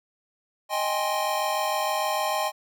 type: chord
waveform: square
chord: Ab major seventh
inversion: second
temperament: equal with one note detuned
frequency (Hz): 622.3 / 784 / 830.6 / 1052.6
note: Eb5 / G5 / Ab5 / C6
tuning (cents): 0 / 0 / 0 / +10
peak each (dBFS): -30 / -31 / -31 / -30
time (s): 0.69-2.52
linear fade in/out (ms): 50
effects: none